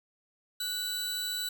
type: tone pair together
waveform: sawtooth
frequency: 1480 / 3951 Hz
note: F#6 / B7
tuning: 0 / 0 cents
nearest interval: octave + perfect fourth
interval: 1700 cents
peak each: -38 / -29 dBFS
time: 0.6-1.49 s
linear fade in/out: 5 ms
effects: none